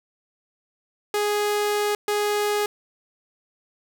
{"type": "tone bursts at uneven times", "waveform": "sawtooth", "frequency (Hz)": 415.3, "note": "G#4", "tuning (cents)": 0, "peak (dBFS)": -17, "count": 2, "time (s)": [[1.14, 1.95], [2.08, 2.66]], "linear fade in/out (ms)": 2, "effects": []}